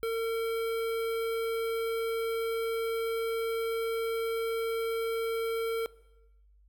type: tone with notch filter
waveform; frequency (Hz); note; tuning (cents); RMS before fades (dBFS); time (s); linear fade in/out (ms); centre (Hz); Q
square; 454.6; A#4; -43; -31; 0.03-5.86; 0; 6400; 0.8
effects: noise-tail reverb RT60 1.0 s tail -20 dB re dry + added 50 Hz sine -58 dBFS peak until 6.68 s